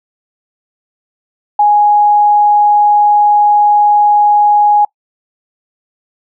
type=tone; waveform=sine; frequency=830.6 Hz; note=G#5; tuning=in tune; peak=-5 dBFS; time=1.59-4.85 s; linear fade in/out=5 ms; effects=noise-tail reverb RT60 0.1 s tail -24 dB re dry

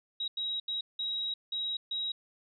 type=tone bursts at uneven times; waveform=sine; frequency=3830 Hz; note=A#7; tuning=46 cents sharp; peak=-31 dBFS; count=6; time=0.2-0.28 / 0.37-0.6 / 0.68-0.81 / 0.99-1.34 / 1.52-1.77 / 1.91-2.12 s; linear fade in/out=5 ms; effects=none

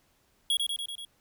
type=tone with echo; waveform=square; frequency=3322 Hz; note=G#7; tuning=in tune; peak=-24 dBFS; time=0.5-0.57 s; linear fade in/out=2 ms; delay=96 ms; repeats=5; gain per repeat=-3 dB; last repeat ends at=1.05 s; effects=pink hiss -68 dBFS RMS until 1.2 s

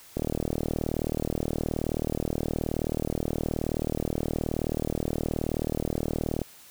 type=click train; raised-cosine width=2 ms; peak=-14 dBFS; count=244; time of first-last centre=0.17-6.417 s; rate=38.9 Hz; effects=white hiss -51 dBFS RMS until 6.7 s

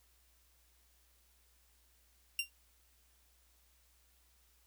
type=tone with exponential decay; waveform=sawtooth; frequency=2774 Hz; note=F7; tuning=12 cents flat; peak=-26 dBFS; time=2.39-2.5 s; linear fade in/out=2 ms; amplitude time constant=22 ms; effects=added 60 Hz sine -70 dBFS peak until 4.66 s + white hiss -71 dBFS RMS until 4.66 s

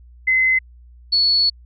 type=tone pair in turn; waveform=sine; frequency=2048 / 4408 Hz; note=C7 / C#8; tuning=-38 / -11 cents; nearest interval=octave + minor second; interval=1327 cents; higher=second; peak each=-13 dBFS; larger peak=neither; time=0.27-0.59 / 1.12-1.5 s; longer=second; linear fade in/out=10 ms; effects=added 60 Hz sine -42 dBFS peak until 1.65 s

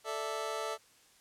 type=chord; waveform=25% pulse; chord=A suspended fourth; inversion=none; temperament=just; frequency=440 / 586.7 / 660 Hz; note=A4 / D5 / E5; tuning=0 / -2 / +2 cents; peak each=-35 / -37 / -36 dBFS; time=0.04-0.78 s; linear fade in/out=50 ms; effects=white hiss -63 dBFS RMS until 1.2 s + low-pass 10000 Hz 12 dB/octave

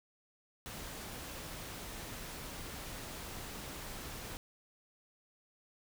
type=noise; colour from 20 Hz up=pink; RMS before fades=-45 dBFS; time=0.66-4.37 s; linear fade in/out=0 ms; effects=none

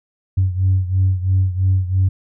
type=beating tone pair; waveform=sine; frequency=93.2 / 96.2 Hz; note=F#2 / G2; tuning=+13 / -32 cents; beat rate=3 Hz; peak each=-14 / -18 dBFS; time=0.37-2.09 s; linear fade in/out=10 ms; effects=tanh soft clip ceiling -8 dBFS

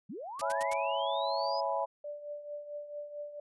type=linear sweep; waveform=sine; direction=up; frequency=155.56 to 5100 Hz; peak=-39 dBFS; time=0.09-1.61 s; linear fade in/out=10 ms
type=noise bursts; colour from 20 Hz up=white; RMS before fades=-40 dBFS; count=4; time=0.39-0.737 s; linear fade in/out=5 ms; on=26 ms; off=81 ms
type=chord; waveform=sine; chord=C# minor seventh; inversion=none; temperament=equal with one note detuned; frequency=554.4 / 659.3 / 840.7 / 987.8 Hz; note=C#5 / E5 / G#5 / B5; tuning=0 / 0 / +21 / 0 cents; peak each=-35 dBFS; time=0.41-1.86 s; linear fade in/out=20 ms
type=tone with tremolo; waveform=sine; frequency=587.3 Hz; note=D5; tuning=in tune; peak=-36 dBFS; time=2.04-3.4 s; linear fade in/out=5 ms; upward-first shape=triangle; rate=4.5 Hz; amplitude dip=70%
effects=resampled to 24000 Hz

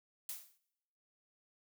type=noise with exponential decay; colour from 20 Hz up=blue; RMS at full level=-39 dBFS; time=0.29-0.58 s; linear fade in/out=2 ms; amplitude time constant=63 ms; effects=noise-tail reverb RT60 0.9 s tail -23 dB re dry

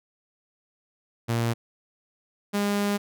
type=tone pair in turn; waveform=sawtooth; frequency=116.54 / 203.5 Hz; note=A#2 / G#3; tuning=0 / -35 cents; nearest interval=minor seventh; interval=965 cents; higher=second; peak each=-19 dBFS; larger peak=neither; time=1.28-1.54 / 2.53-2.98 s; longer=second; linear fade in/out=20 ms; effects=none

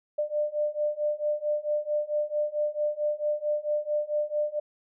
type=beating tone pair; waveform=sine; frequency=595 / 599.5 Hz; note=D5 / D5; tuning=+22 / +36 cents; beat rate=4.5 Hz; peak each=-29 / -28 dBFS; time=0.18-4.6 s; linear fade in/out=10 ms; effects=none

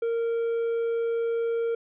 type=tone; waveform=triangle; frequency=462.4 Hz; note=A#4; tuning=14 cents flat; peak=-22 dBFS; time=0.02-1.75 s; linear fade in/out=5 ms; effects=resampled to 8000 Hz

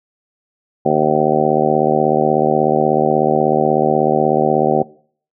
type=harmonic tone; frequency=76.4 Hz; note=D#2; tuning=31 cents flat; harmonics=2 / 3 / 4 / 5 / 6 / 7 / 8 / 9 / 10; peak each=-23 / -20 / -24 / -18 / -21 / -19 / -22 / -22 / -18 dBFS; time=0.85-4.83 s; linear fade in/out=10 ms; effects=noise-tail reverb RT60 0.5 s tail -20 dB re dry

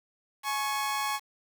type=tone pair together; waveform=sawtooth; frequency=843 / 1102 Hz; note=G#5 / C#6; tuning=+26 / -11 cents; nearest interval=perfect fourth; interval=463 cents; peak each=-28 / -27 dBFS; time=0.43-1.2 s; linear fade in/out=50 ms; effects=8-bit

